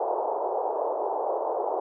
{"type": "band-pass noise", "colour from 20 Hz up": "white", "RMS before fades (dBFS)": -28, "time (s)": [0, 1.8], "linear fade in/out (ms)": 5, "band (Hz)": [390, 900], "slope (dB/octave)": 48, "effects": []}